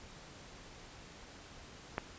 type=click; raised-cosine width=0.5 ms; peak=-18 dBFS; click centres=1.981 s; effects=pink hiss -53 dBFS RMS until 2.18 s + resampled to 16000 Hz